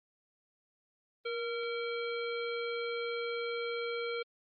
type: harmonic tone with a mistuned harmonic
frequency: 459.2 Hz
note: A#4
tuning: 26 cents flat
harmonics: 1 / 3 / 5 / 7 / 9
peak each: -35 / -42 / -42 / -46 / -49 dBFS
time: 1.25-4.23 s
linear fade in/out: 10 ms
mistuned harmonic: 1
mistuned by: +45 cents
effects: Opus 24 kbps